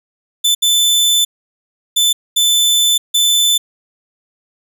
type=tone bursts at uneven times; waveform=sawtooth; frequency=3520 Hz; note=A7; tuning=in tune; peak=-7 dBFS; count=5; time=0.44-0.55 / 0.62-1.25 / 1.96-2.13 / 2.36-2.98 / 3.14-3.58 s; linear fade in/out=10 ms; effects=none